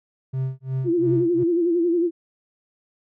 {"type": "tone with tremolo", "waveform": "triangle", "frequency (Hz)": 131.6, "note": "C3", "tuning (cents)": 10, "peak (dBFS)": -19, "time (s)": [0.33, 1.44], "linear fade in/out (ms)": 10, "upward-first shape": "sine", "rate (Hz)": 2.8, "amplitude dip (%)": 100}
{"type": "tone with vibrato", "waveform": "sine", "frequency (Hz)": 342.6, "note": "F4", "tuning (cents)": -33, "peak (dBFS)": -17, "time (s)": [0.84, 2.11], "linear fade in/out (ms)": 50, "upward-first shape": "sine", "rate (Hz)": 11, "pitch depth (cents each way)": 72}
{"effects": []}